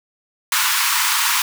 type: high-pass noise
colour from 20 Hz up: pink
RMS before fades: -18 dBFS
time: 0.52-1.42 s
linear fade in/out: 2 ms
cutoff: 900 Hz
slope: 96 dB/octave
effects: none